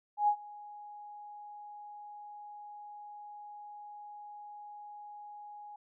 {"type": "tone with ADSR envelope", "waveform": "sine", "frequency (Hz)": 830.6, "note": "G#5", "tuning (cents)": 0, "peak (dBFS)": -22, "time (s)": [0.17, 5.76], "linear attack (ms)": 110, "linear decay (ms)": 76, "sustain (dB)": -23, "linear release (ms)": 4, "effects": []}